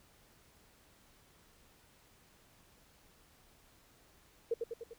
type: tone with echo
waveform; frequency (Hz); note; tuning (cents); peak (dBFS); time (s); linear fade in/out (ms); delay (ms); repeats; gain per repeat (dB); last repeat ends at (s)
sine; 463.6; A#4; -10; -29; 4.51-4.54; 5; 99; 4; -4; 4.936
effects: pink hiss -65 dBFS RMS until 4.98 s